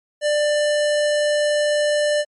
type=tone; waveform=square; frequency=593 Hz; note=D5; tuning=17 cents sharp; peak=-17 dBFS; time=0.21-2.25 s; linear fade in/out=50 ms; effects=MP3 48 kbps